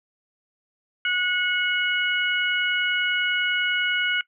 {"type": "harmonic tone", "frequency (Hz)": 730, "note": "F#5", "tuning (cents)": -24, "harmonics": [2, 3, 4], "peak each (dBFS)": [-24, -26, -27], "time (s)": [1.05, 4.21], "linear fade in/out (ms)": 2, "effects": ["noise-tail reverb RT60 0.1 s tail -20 dB re dry"]}